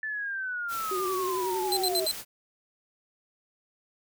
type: linear sweep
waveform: sine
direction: down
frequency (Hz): 1760 to 620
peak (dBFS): -30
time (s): 0.03-2.07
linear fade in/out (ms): 2
type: noise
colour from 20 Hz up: white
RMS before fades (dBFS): -39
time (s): 0.68-2.25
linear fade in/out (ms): 50
type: tone with vibrato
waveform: sine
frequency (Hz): 372.1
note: F#4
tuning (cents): +10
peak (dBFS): -29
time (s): 0.91-2.05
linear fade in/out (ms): 5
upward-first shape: sine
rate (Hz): 11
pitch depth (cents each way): 51
type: tone bursts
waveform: sawtooth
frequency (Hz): 4088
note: C8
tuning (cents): -41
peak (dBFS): -22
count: 4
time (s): 1.72-2.113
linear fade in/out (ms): 0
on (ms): 48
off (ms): 67
effects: none